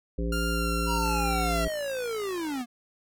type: harmonic tone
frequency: 57.1 Hz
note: A#1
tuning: 35 cents flat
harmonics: 1 / 3 / 5 / 7 / 9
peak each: -28 / -33 / -35 / -36 / -38 dBFS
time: 0.18-1.68 s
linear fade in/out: 5 ms
type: tone with pitch glide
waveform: sawtooth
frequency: 1396.9 to 1368.9 Hz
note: F6 to F6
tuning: 0 to -35 cents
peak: -27 dBFS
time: 0.32-1.65 s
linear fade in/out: 5 ms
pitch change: -35 cents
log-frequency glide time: 0.5-0.71 s
type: linear sweep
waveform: square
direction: down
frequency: 971 to 231.2 Hz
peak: -30 dBFS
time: 0.86-2.66 s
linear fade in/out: 50 ms
type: click train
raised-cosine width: 0.5 ms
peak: -31 dBFS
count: 88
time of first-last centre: 1.06-2.611 s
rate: 56.1 Hz
effects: none